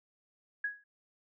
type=tone with exponential decay; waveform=sine; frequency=1665 Hz; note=G#6; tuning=4 cents sharp; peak=-28 dBFS; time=0.64-0.84 s; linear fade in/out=5 ms; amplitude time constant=43 ms; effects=none